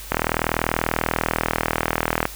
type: click train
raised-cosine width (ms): 0.5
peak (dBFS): -3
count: 87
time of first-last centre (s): 0.12-2.254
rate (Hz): 40.3
effects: added 50 Hz sine -38 dBFS peak until 2.35 s + white hiss -38 dBFS RMS until 2.35 s